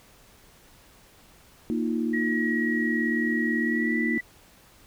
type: chord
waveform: sine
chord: Bb suspended fourth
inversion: none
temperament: equal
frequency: 233.1 / 311.1 / 349.2 Hz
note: Bb3 / Eb4 / F4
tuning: 0 / 0 / 0 cents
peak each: -26 / -29 / -32 dBFS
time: 1.7-4.18 s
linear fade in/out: 0 ms
type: tone with pitch glide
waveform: sine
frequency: 1907 to 1973.1 Hz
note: A#6 to B6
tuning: +39 to -2 cents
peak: -27 dBFS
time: 2.13-4.21 s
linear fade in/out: 10 ms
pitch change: +59 cents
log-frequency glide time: 3.6-3.98 s
effects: pink hiss -55 dBFS RMS until 4.86 s